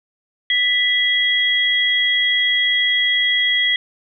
sine tone pair together, 1975.5 / 3298 Hz, B6 / G#7, 0 / -13 cents, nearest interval major sixth, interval 887 cents, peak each -17 dBFS, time 0.5-3.76 s, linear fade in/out 2 ms, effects none

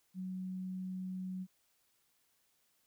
sine tone, 185.8 Hz, F#3, 7 cents sharp, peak -38 dBFS, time 0.14-1.47 s, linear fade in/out 50 ms, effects white hiss -75 dBFS RMS until 2.86 s

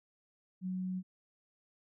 sine tone, 185 Hz, F#3, in tune, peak -34 dBFS, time 0.61-1.03 s, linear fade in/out 50 ms, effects none

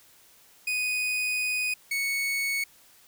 40% pulse tone pair in turn, 2489 / 2217 Hz, D#7 / C#7, 0 / 0 cents, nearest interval major second, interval 200 cents, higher first, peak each -25 dBFS, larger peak neither, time 0.67-1.74 / 1.91-2.64 s, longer first, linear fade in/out 5 ms, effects white hiss -57 dBFS RMS until 3.07 s

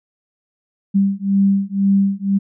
sine beating tone pair, 196 / 198 Hz, G3 / G3, 0 / +18 cents, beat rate 2 Hz, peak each -16 dBFS, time 0.94-2.39 s, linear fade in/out 20 ms, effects none

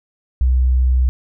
sine tone, 63.4 Hz, B1, 46 cents sharp, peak -11 dBFS, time 0.41-1.09 s, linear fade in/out 0 ms, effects none

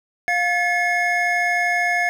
triangle tone cluster, 704 / 1725 / 2165 Hz, F5 / A6 / C#7, +14 / -35 / -41 cents, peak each -20 dBFS, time 0.28-2.09 s, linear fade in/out 0 ms, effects none

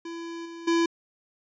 square tone with level steps, 335.3 Hz, E4, 30 cents sharp, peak -35 / -39 / -21 dBFS, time 0.05-0.86 s, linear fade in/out 5 ms, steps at 0.45 / 0.67 s, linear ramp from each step 10 ms, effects resampled to 16000 Hz

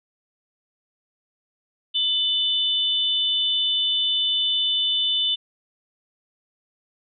sine tone pair together, 2992 / 3551 Hz, F#7 / A7, +19 / +15 cents, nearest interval minor third, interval 296 cents, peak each -22 / -22 dBFS, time 1.94-5.36 s, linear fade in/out 20 ms, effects none

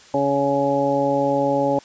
harmonic tone, 140 Hz, C#3, 18 cents sharp, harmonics 1 / 2 / 3 / 4 / 5 / 6, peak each -30 / -23 / -27 / -20 / -32 / -23 dBFS, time 0.14-1.79 s, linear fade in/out 2 ms, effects white hiss -47 dBFS RMS until 1.84 s + resampled to 16000 Hz

